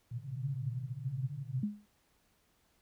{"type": "band-pass noise", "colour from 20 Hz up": "white", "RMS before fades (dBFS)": -38, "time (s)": [0.11, 1.63], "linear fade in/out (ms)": 5, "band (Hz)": [120, 140], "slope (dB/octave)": 96}
{"type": "tone with exponential decay", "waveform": "sine", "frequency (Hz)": 207.7, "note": "G#3", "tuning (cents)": 0, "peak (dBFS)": -27, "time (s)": [1.63, 1.86], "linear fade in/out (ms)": 5, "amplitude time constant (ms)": 50}
{"effects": ["pink hiss -72 dBFS RMS until 2.81 s"]}